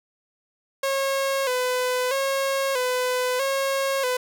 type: tone with vibrato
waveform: sawtooth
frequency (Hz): 523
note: C5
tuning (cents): -1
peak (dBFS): -18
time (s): 0.83-4.17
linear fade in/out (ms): 5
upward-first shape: square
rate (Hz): 0.78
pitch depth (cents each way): 69
effects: none